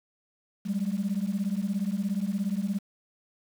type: beating tone pair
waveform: sine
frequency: 190.2 / 207.2 Hz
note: F#3 / G#3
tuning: +48 / -4 cents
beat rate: 17 Hz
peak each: -28 dBFS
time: 0.65-2.79 s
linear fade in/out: 20 ms
effects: tanh soft clip ceiling -21 dBFS + 8-bit